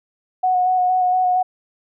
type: tone with vibrato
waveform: sine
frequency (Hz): 734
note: F#5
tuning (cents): -14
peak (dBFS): -14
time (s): 0.43-1.43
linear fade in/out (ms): 10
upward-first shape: square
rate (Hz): 4.3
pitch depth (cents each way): 15
effects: none